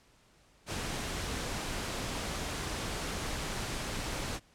pink noise, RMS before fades -36 dBFS, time 0.66-4.4 s, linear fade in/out 50 ms, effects pink hiss -64 dBFS RMS until 4.54 s + low-pass 9000 Hz 12 dB/octave

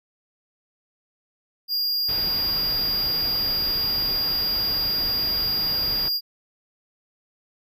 square tone, 4823 Hz, D8, 45 cents sharp, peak -22 dBFS, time 1.68-6.21 s, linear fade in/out 50 ms
pink low-pass noise, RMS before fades -35 dBFS, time 2.08-6.09 s, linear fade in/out 10 ms, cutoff 5500 Hz, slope 96 dB/octave
effects none

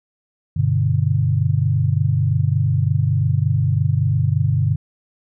sine chord, G major, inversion none, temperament equal, 98 / 123.47 / 146.83 Hz, G2 / B2 / D3, 0 / 0 / 0 cents, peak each -19 dBFS, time 0.56-4.76 s, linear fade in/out 10 ms, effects none

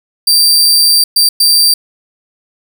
sawtooth tone bursts at uneven times, 4686 Hz, D8, 5 cents flat, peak -3 dBFS, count 3, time 0.27-1.04 / 1.16-1.29 / 1.4-1.74 s, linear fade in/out 5 ms, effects none

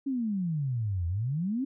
sine exponential two-way sweep, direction down then up, 282.2 to 82.41 to 282.2 Hz, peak -27 dBFS, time 0.06-1.65 s, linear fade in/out 10 ms, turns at 1.07 s, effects none

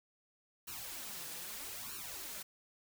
white noise with flanger, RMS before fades -45 dBFS, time 0.67-2.43 s, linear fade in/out 10 ms, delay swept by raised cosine 0.71 to 6.11 ms, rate 0.79 Hz, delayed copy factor +0.8, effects none

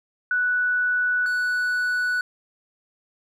sine / triangle tone pair in turn, 1480 / 1480 Hz, F#6 / F#6, 0 / 0 cents, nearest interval unison, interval 0 cents, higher neither, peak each -19 dBFS, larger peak neither, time 0.31-1.26 / 1.26-2.21 s, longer neither, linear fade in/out 2 ms, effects none

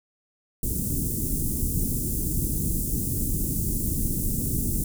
pink band-stop noise, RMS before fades -26 dBFS, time 0.63-4.84 s, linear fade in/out 2 ms, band 300 to 8400 Hz, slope 24 dB/octave, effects none

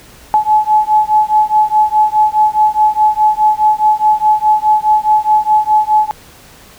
sine beating tone pair, 853 / 857.8 Hz, G#5 / A5, +46 / -44 cents, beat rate 4.8 Hz, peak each -11 / -11 dBFS, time 0.34-6.11 s, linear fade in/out 0 ms, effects pink hiss -40 dBFS RMS until 6.78 s

